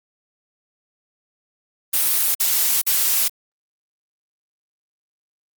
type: noise bursts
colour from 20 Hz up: blue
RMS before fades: -18 dBFS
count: 3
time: 1.93-3.284 s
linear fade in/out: 10 ms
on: 420 ms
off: 47 ms
effects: Opus 32 kbps